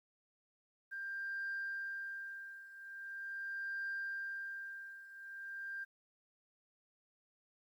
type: tone with tremolo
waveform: sine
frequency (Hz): 1589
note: G6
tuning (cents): +23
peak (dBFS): -36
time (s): 0.91-5.85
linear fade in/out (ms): 20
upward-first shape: triangle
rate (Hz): 0.42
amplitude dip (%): 85
effects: tanh soft clip ceiling -34 dBFS + 12-bit